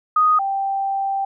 sine tone pair in turn, 1244.5 / 784 Hz, D#6 / G5, 0 / 0 cents, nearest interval minor sixth, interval 800 cents, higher first, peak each -12 / -19 dBFS, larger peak first, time 0.16-0.39 / 0.39-1.25 s, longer second, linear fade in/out 5 ms, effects none

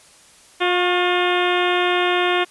harmonic tone with a mistuned harmonic, 356.3 Hz, F4, 35 cents sharp, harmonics 1 / 2 / 3 / 4 / 5 / 6 / 7 / 8 / 9 / 10, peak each -20 / -23 / -25 / -26 / -27 / -28 / -28 / -29 / -30 / -30 dBFS, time 0.6-2.45 s, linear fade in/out 20 ms, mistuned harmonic 3, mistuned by +34 cents, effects white hiss -49 dBFS RMS until 2.5 s + resampled to 24000 Hz

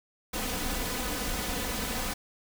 pink noise with comb filter, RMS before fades -32 dBFS, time 0.33-2.14 s, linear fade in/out 10 ms, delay 4 ms, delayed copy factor +0.65, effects none

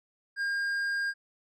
sine tone with tanh clipping, 1612 Hz, G6, 48 cents sharp, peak -29 dBFS, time 0.36-1.14 s, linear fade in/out 50 ms, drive 7 dB, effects none

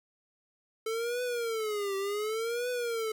square tone with vibrato, 440 Hz, A4, in tune, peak -31 dBFS, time 0.86-3.12 s, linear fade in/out 5 ms, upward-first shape triangle, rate 0.68 Hz, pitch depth 220 cents each way, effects 12-bit

